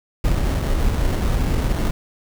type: noise with sample-and-hold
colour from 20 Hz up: brown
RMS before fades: -19 dBFS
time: 0.24-1.91 s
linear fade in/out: 5 ms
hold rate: 2450 Hz
effects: none